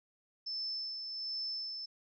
sine tone with tremolo, 5274 Hz, E8, in tune, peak -35 dBFS, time 0.46-1.86 s, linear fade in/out 10 ms, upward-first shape sine, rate 1.3 Hz, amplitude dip 40%, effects none

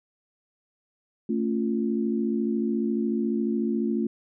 sine chord, A augmented, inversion none, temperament equal with one note detuned, 223.1 / 277.2 / 349.2 Hz, A3 / C#4 / E#4, +24 / 0 / 0 cents, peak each -25 / -30 / -29 dBFS, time 1.29-4.07 s, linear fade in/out 5 ms, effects none

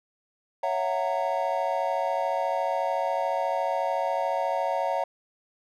triangle chord, F# dominant seventh, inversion second, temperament just, 555 / 666 / 740 / 925 Hz, C#5 / E5 / F#5 / A#5, +2 / +18 / 0 / -14 cents, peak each -28 dBFS, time 0.63-5.04 s, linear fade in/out 5 ms, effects none

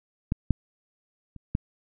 clicks, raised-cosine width 5 ms, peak -12 / -8 / -30 / -12 dBFS, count 4, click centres 0.321 / 0.507 / 1.363 / 1.551 s, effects none

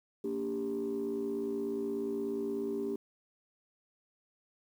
sine tone cluster, 230.2 / 286.9 / 396.7 Hz, A#3 / D4 / G4, -22 / -40 / +21 cents, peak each -38 / -37 / -33 dBFS, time 0.24-2.96 s, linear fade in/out 5 ms, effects tanh soft clip ceiling -27 dBFS + 10-bit

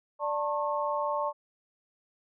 sine tone cluster, 588 / 890 / 1085 Hz, D5 / A5 / C#6, +2 / +20 / -37 cents, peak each -31 / -32 / -32 dBFS, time 0.19-1.33 s, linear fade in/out 50 ms, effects none

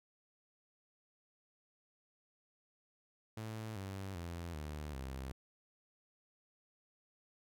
sawtooth tone with pitch steps, 110 / 96.87 / 85.31 / 75.13 / 66.17 Hz, A2 / G2 / F2 / D2 / C2, 0 / -20 / -40 / +40 / +20 cents, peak -38 dBFS, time 3.37-5.32 s, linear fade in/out 5 ms, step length 390 ms, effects none

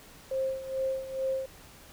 sine tone with tremolo, 530 Hz, C5, 22 cents sharp, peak -26 dBFS, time 0.31-1.46 s, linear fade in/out 5 ms, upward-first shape sine, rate 2.3 Hz, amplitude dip 75%, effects pink hiss -52 dBFS RMS until 1.92 s

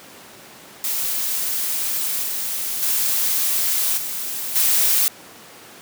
blue noise with level steps, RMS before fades -23 / -25 / -20 / -27 / -17 dBFS, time 0.84-5.08 s, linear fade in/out 0 ms, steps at 2.22 / 2.82 / 3.97 / 4.55 s, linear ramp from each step 10 ms, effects pink hiss -42 dBFS RMS until 5.81 s + high-pass 200 Hz 12 dB/octave

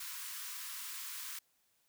white high-pass noise, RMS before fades -44 dBFS, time 0-1.39 s, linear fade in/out 5 ms, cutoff 960 Hz, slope 96 dB/octave, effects white hiss -75 dBFS RMS until 1.88 s

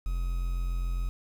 triangle tone with quantisation, 43.65 Hz, F1, in tune, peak -25 dBFS, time 0.06-1.09 s, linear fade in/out 0 ms, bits 8, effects none

